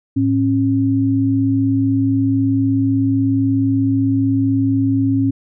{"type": "tone pair together", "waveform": "sine", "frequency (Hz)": [108.28, 272.1], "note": ["A2", "C#4"], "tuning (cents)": [-27, -32], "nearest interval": "octave + major third", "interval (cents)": 1595, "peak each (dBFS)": [-18, -14], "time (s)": [0.16, 5.31], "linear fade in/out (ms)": 10, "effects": []}